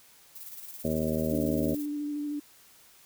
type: noise with tremolo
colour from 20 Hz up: violet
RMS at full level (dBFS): -42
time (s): 0.35-1.86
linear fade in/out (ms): 10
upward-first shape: square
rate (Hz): 18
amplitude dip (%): 45
type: harmonic tone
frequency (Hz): 78.4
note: D#2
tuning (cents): +14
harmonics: 1 / 2 / 3 / 4 / 5 / 6 / 7 / 8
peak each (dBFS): -38 / -34 / -30 / -39 / -35 / -39 / -34 / -36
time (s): 0.84-1.75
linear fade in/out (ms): 10
type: tone with vibrato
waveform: sine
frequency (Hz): 293.7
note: D4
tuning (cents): 0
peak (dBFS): -30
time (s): 1.31-2.4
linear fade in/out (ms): 10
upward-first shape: square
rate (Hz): 13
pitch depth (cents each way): 13
effects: white hiss -57 dBFS RMS until 3.05 s